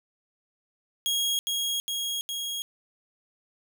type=tone with echo; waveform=sawtooth; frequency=3287 Hz; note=G#7; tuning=19 cents flat; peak=-21 dBFS; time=1.06-1.39 s; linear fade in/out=0 ms; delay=410 ms; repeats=3; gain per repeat=-2 dB; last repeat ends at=2.62 s; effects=none